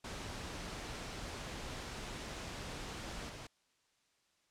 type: noise with level steps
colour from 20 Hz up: pink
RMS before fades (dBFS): -44 / -48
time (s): 0.04-3.47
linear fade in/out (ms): 5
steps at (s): 3.29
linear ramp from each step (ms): 5
effects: white hiss -75 dBFS RMS until 4.5 s + low-pass 7000 Hz 12 dB/octave